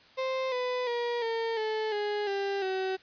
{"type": "tone with pitch steps", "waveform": "35% pulse", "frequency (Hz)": [523.3, 499.7, 477.1, 455.6, 435, 415.3, 396.6, 378.7], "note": ["C5", "B4", "A#4", "A#4", "A4", "G#4", "G4", "F#4"], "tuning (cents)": [0, 20, 40, -40, -20, 0, 20, 40], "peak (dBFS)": -27, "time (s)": [0.17, 2.97], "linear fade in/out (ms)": 20, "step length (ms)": 350, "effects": ["white hiss -57 dBFS RMS until 3.02 s", "resampled to 11025 Hz"]}